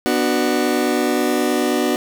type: chord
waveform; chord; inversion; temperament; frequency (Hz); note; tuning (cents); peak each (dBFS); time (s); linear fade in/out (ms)
30% pulse; B minor; none; just; 246.9 / 296.3 / 370.4; B3 / D4 / F#4; 0 / +15 / +2; -18; 0.06-1.96; 0
effects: none